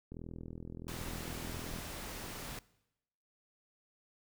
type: click train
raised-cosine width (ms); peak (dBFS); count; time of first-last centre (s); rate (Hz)
3; -32; 70; 0.12-1.787; 41.4
type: noise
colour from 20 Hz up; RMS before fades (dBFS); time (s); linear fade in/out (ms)
pink; -44; 0.88-2.59; 2
effects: noise-tail reverb RT60 0.9 s tail -21 dB re dry